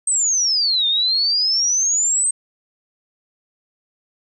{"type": "exponential two-way sweep", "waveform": "sine", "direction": "down then up", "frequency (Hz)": [8400, 3599, 8400], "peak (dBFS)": -15, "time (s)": [0.07, 2.31], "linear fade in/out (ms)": 5, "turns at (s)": 0.87, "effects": []}